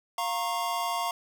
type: chord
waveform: square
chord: Bb minor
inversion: second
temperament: equal with one note detuned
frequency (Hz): 698.5 / 932.3 / 1090.3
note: F5 / Bb5 / Db6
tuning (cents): 0 / 0 / -29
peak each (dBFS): -33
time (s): 0.18-1.11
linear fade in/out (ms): 2
effects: none